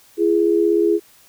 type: tone pair together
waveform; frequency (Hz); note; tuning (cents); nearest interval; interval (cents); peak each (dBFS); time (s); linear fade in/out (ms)
sine; 338.7 / 415.3; E4 / G#4; +47 / 0; major third; 353; -16; 0.17-1; 50
effects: white hiss -51 dBFS RMS until 1.28 s